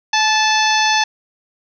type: harmonic tone with a mistuned harmonic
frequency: 874 Hz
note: A5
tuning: 12 cents flat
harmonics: 1 / 2 / 3 / 4 / 5 / 6 / 7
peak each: -16 / -19 / -21 / -22 / -23 / -24 / -24 dBFS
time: 0.13-1.04 s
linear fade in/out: 5 ms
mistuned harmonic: 1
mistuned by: -25 cents
effects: none